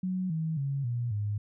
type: tone with pitch steps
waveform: sine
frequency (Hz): 185 / 160.12 / 138.59 / 119.96 / 103.83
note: F#3 / D#3 / C#3 / B2 / G#2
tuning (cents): 0 / +50 / 0 / -50 / 0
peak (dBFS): -28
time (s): 0.03-1.38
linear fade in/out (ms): 5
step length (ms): 270
effects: none